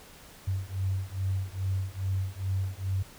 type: beating tone pair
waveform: sine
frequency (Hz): 94.2 / 96.6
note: F#2 / G2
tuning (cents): +32 / -25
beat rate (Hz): 2.4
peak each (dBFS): -31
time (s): 0.47-3.03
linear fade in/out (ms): 10
effects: pink hiss -51 dBFS RMS until 3.18 s